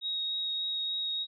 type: tone with vibrato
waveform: sine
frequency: 3773 Hz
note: A#7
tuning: 20 cents sharp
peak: -30 dBFS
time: 0.01-1.27 s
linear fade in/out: 50 ms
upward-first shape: sine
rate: 3.4 Hz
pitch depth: 8 cents each way
effects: none